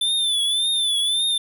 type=tone with vibrato; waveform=square; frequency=3520 Hz; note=A7; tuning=in tune; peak=-19 dBFS; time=0.01-1.38 s; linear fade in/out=5 ms; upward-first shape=triangle; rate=1.8 Hz; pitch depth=88 cents each way; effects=none